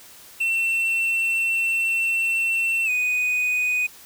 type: tone with pitch glide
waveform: triangle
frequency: 2697 to 2487 Hz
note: E7 to D#7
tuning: +39 to -1 cents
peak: -18 dBFS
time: 0.4-3.87 s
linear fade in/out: 10 ms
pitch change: -140 cents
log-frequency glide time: 2.85-2.9 s
effects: white hiss -46 dBFS RMS until 4.05 s